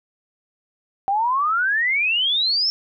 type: exponential sweep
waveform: sine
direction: up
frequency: 766 to 5460 Hz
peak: -17 dBFS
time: 1.08-2.7 s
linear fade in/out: 0 ms
effects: none